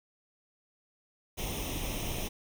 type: noise with comb filter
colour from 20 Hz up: pink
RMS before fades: -35 dBFS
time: 1.37-2.29 s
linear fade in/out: 20 ms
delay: 0.33 ms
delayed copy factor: +0.75
effects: none